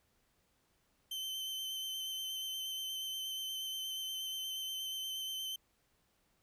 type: tone with vibrato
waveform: 40% pulse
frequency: 3085 Hz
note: G7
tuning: 28 cents flat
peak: -37 dBFS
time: 1.11-5.56 s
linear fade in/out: 5 ms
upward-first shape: square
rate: 8.4 Hz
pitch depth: 14 cents each way
effects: pink hiss -75 dBFS RMS until 6.42 s